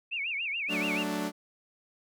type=tone with vibrato; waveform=sine; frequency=2479 Hz; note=D#7; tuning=7 cents flat; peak=-30 dBFS; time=0.11-1.04 s; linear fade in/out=20 ms; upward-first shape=sine; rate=7 Hz; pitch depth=220 cents each way
type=chord; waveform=sawtooth; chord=D major; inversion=first; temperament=equal; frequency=185 / 220 / 293.7 Hz; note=F#3 / A3 / D4; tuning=0 / 0 / 0 cents; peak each=-32 / -32 / -29 dBFS; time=0.68-1.32 s; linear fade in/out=50 ms
effects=none